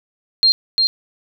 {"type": "tone with echo", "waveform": "sine", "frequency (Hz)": 4197, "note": "C8", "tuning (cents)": 5, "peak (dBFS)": -9, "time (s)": [0.43, 0.52], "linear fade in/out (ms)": 0, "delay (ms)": 350, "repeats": 1, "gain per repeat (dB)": -3, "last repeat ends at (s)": 0.87, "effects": []}